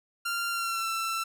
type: tone with pitch glide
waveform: sawtooth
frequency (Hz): 1387 to 1338.2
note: F6 to E6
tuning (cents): -12 to +26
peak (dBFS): -25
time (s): 0.25-1.24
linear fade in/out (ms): 10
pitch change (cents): -62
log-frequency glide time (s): 0.5-0.88
effects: none